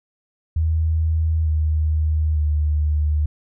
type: tone with pitch steps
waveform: sine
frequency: 80 / 77.63 / 75.34 Hz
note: D#2 / D#2 / D2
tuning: +49 / -3 / +45 cents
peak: -16 dBFS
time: 0.56-3.26 s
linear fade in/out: 5 ms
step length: 900 ms
effects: none